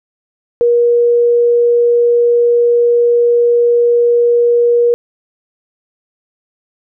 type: tone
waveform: sine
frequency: 476.3 Hz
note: A#4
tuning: 37 cents sharp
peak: -7 dBFS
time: 0.61-4.94 s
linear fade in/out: 0 ms
effects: none